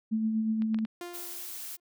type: tone with tremolo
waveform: sine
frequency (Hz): 220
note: A3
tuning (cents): 0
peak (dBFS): -24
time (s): 0.11-0.86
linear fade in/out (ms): 20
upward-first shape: sine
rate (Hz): 8.3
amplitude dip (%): 35
type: clicks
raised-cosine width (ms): 0.3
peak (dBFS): -31 / -26 / -29 / -29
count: 4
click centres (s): 0.621 / 0.745 / 0.788 / 0.851
type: tone with exponential decay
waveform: sawtooth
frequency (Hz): 350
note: F4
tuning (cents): +4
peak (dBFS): -32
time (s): 1.01-1.8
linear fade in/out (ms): 2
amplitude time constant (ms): 170
type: noise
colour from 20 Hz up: blue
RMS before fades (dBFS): -40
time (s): 1.13-1.77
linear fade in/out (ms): 20
effects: none